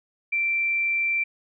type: tone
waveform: sine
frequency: 2349 Hz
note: D7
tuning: in tune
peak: -21 dBFS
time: 0.32-1.24 s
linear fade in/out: 10 ms
effects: none